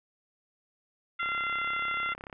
harmonic tone, 688 Hz, F5, 26 cents flat, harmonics 2 / 3 / 4 / 5, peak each -31 / -33 / -40 / -42 dBFS, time 1.19-2.14 s, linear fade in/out 10 ms
click train, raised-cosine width 0.5 ms, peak -27 dBFS, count 38, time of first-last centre 1.23-2.328 s, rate 33.7 Hz
effects none

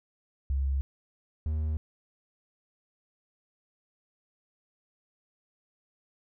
sine / triangle tone pair in turn, 67.9 / 77.45 Hz, C#2 / D#2, -35 / -7 cents, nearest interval major second, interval 228 cents, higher second, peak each -25 dBFS, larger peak neither, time 0.5-0.81 / 1.46-1.77 s, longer neither, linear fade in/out 0 ms, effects none

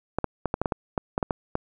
clicks, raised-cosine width 1 ms, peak -10 dBFS, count 12, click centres 0.186 / 0.243 / 0.457 / 0.541 / 0.616 / 0.658 / 0.722 / 0.978 / 1.179 / 1.228 / 1.308 / 1.554 s, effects none

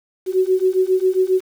sine beating tone pair, 370 / 377.4 Hz, F#4 / F#4, 0 / +34 cents, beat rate 7.4 Hz, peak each -17 dBFS, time 0.26-1.42 s, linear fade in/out 50 ms, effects 7-bit

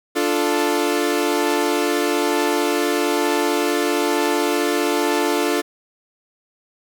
sawtooth chord, D minor, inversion none, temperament equal, 293.7 / 349.2 / 440 Hz, D4 / F4 / A4, 0 / 0 / 0 cents, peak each -18 dBFS, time 0.15-5.62 s, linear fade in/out 20 ms, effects none

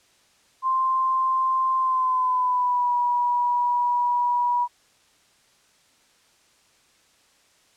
sine tone with pitch glide, 1046.5 to 970.8 Hz, C6 to B5, 0 to -30 cents, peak -19 dBFS, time 0.62-4.68 s, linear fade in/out 50 ms, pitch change -130 cents, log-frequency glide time 1.78-2.95 s, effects white hiss -60 dBFS RMS until 7.76 s + low-pass 8000 Hz 12 dB/octave

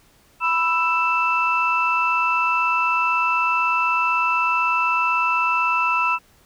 sine tone cluster, 986 / 1324 / 2652 Hz, B5 / E6 / E7, -3 / +7 / +10 cents, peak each -21 dBFS, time 0.4-6.19 s, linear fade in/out 50 ms, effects tanh soft clip ceiling -8 dBFS + pink hiss -56 dBFS RMS until 6.45 s

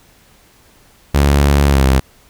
sawtooth tone with pitch glide, 71 to 66.25 Hz, C#2 to C2, +42 to +22 cents, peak -5 dBFS, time 1.14-2 s, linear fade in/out 10 ms, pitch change -120 cents, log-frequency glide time 1.68-1.84 s, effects pink hiss -49 dBFS RMS until 2.29 s

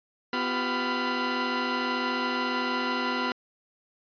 sawtooth tone cluster, 250.5 / 349.9 / 391.4 / 996 / 1390 Hz, B3 / F4 / G4 / B5 / F6, +25 / +3 / -3 / +14 / -9 cents, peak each -27 / -34 / -33 / -27 / -28 dBFS, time 0.33-3.32 s, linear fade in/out 2 ms, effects resampled to 11025 Hz

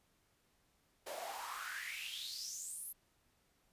pink noise with high-pass filter sweep, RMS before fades -45 dBFS, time 1.06-2.93 s, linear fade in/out 10 ms, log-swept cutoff 510 to 12000 Hz, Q 6.7, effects pink hiss -75 dBFS RMS until 3.72 s + resampled to 32000 Hz

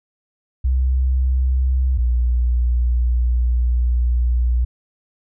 sine tone pair in turn, 64.4 / 60.38 Hz, C2 / B1, -27 / -38 cents, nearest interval minor second, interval 111 cents, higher first, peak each -14 dBFS, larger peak neither, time 0.64-1.98 / 1.98-4.65 s, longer second, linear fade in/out 10 ms, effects none

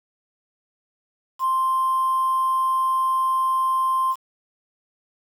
sine tone with quantisation, 1050 Hz, C6, 6 cents sharp, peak -18 dBFS, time 1.39-4.16 s, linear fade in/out 50 ms, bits 7, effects none

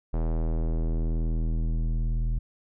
square tone with low-pass filter sweep, 40.5 Hz, E1, 30 cents flat, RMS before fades -26 dBFS, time 0.13-2.39 s, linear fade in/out 10 ms, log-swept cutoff 770 to 130 Hz, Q 1, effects none

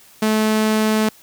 sawtooth tone, 216.8 Hz, A3, 25 cents flat, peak -11 dBFS, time 0.22-1.09 s, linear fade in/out 5 ms, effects white hiss -48 dBFS RMS until 1.22 s

